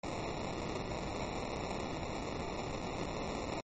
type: noise with sample-and-hold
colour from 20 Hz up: white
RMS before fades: -39 dBFS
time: 0.03-3.61 s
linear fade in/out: 10 ms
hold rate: 1575 Hz
effects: MP3 32 kbps